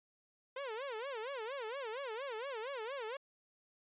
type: tone with vibrato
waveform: sawtooth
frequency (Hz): 493.9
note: B4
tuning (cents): 0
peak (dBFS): -36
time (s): 0.56-3.17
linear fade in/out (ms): 5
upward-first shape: sine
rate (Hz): 4.3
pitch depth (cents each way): 240
effects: resampled to 8000 Hz